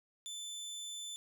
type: tone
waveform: 25% pulse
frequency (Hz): 3520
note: A7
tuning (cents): 0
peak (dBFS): -38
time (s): 0.26-1.16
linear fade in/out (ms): 0
effects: none